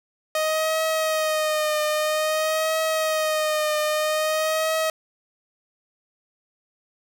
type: tone with vibrato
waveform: sawtooth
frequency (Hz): 622.3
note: D#5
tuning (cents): 0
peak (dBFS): -17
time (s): 0.35-4.9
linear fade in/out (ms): 2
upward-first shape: triangle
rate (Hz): 0.51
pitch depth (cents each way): 45
effects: none